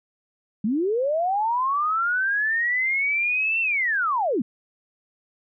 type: linear two-way sweep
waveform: sine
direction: up then down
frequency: 195.4 to 2717 to 195.4 Hz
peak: -20 dBFS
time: 0.64-4.42 s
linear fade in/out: 5 ms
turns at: 3.61 s
effects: none